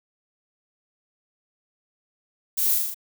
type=noise with echo; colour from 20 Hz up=violet; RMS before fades=-24 dBFS; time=2.57-2.75 s; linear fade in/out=10 ms; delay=39 ms; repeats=5; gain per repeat=-2 dB; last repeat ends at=2.945 s; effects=none